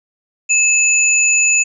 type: tone pair together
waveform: sine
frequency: 2600 / 6941 Hz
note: E7 / A8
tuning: -24 / -25 cents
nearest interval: octave + perfect fourth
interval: 1699 cents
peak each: -13 dBFS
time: 0.49-1.64 s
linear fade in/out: 20 ms
effects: none